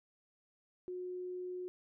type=tone; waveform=sine; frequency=362.9 Hz; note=F#4; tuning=34 cents flat; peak=-39 dBFS; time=0.88-1.68 s; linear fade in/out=0 ms; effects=none